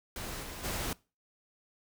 pink noise with level steps, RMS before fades -40 / -43 / -35 dBFS, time 0.16-0.93 s, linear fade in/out 2 ms, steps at 0.42 / 0.63 s, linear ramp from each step 20 ms, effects noise-tail reverb RT60 0.3 s tail -22 dB re dry

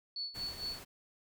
sine tone with tremolo, 4435 Hz, C#8, in tune, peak -35 dBFS, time 0.16-0.79 s, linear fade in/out 2 ms, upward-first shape sine, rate 4.4 Hz, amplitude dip 80%
pink noise, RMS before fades -49 dBFS, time 0.34-0.85 s, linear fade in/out 20 ms
effects none

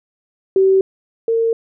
sine tone pair in turn, 383.5 / 456.1 Hz, G4 / A#4, -38 / -38 cents, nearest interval minor third, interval 300 cents, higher second, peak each -9 / -13 dBFS, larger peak first, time 0.56-0.81 / 1.28-1.53 s, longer neither, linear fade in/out 2 ms, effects none

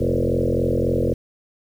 sine tone with frequency modulation, 294.2 Hz, D4, 3 cents sharp, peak -17 dBFS, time 0-1.14 s, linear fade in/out 10 ms, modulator 43.7 Hz, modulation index 5.7, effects 8-bit

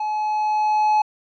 triangle tone with level ramp, 852 Hz, G#5, 44 cents sharp, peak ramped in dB -20 to -12 dBFS, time 0-1.02 s, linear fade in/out 5 ms, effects resampled to 16000 Hz

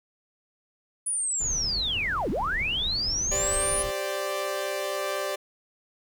sine linear two-way sweep, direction down then up, 9956 to 162.4 to 9956 Hz, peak -25 dBFS, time 1.06-3.83 s, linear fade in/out 10 ms, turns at 2.3 s
brown noise, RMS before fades -36 dBFS, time 1.4-3.91 s, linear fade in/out 5 ms
sawtooth chord, G suspended fourth, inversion none, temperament equal, 392 / 523.3 / 587.3 Hz, G4 / C5 / D5, 0 / 0 / 0 cents, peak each -30 / -31 / -26 dBFS, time 3.31-5.36 s, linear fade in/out 10 ms
effects none

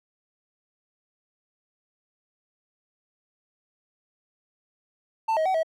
triangle tone with pitch steps, 890 / 633 / 756 / 645 Hz, A5 / D#5 / F#5 / E5, +20 / +30 / +37 / -38 cents, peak -19 dBFS, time 5.28-5.632 s, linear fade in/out 10 ms, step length 88 ms, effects none

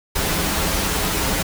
pink noise with comb filter, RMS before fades -21 dBFS, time 0.15-1.43 s, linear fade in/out 10 ms, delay 8.4 ms, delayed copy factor -0.7, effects none

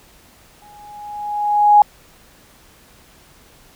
sine tone with exponential growth, 830.6 Hz, G#5, in tune, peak -4 dBFS, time 0.62-1.82 s, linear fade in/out 2 ms, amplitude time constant 260 ms, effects pink hiss -49 dBFS RMS until 3.75 s

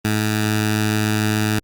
10% pulse tone with notch filter, 107 Hz, A2, 48 cents flat, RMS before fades -19 dBFS, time 0.05-1.59 s, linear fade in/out 0 ms, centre 540 Hz, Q 0.9, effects Opus 24 kbps

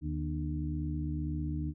harmonic tone with a mistuned harmonic, 75.4 Hz, D2, 46 cents sharp, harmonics 1 / 2 / 3 / 4, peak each -35 / -36 / -43 / -38 dBFS, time 0.01-1.74 s, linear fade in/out 50 ms, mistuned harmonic 3, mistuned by +100 cents, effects none

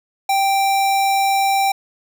square tone, 784 Hz, G5, in tune, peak -15 dBFS, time 0.29-1.72 s, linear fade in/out 5 ms, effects none

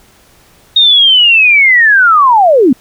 sine linear sweep, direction down, 3730 to 227.2 Hz, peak -3 dBFS, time 0.76-2.73 s, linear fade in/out 5 ms, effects pink hiss -45 dBFS RMS until 2.8 s

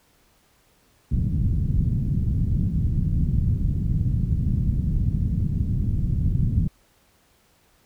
white low-pass noise, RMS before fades -22 dBFS, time 1.11-6.68 s, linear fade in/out 10 ms, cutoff 160 Hz, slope 24 dB/octave, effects pink hiss -61 dBFS RMS until 7.85 s

